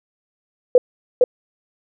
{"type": "tone with echo", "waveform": "sine", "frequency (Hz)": 498.2, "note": "B4", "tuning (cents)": 15, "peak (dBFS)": -6, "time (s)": [0.75, 0.78], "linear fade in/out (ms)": 2, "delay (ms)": 460, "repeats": 1, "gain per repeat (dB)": -2, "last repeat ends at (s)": 1.24, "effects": []}